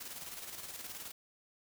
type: noise with tremolo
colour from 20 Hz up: white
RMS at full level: -44 dBFS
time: 0-1.12 s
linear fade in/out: 10 ms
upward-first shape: square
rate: 19 Hz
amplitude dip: 45%
effects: none